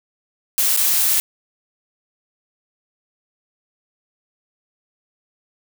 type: noise with dropouts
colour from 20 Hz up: blue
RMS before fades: -17 dBFS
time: 0.58-1.2 s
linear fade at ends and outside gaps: 0 ms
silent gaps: 0.764-0.773 s
effects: none